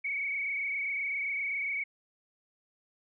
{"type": "tone with frequency modulation", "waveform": "sine", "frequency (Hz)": 2241, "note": "C#7", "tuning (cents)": 18, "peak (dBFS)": -30, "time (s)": [0.04, 1.84], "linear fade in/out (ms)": 10, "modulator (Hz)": 27.6, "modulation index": 2.4, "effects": []}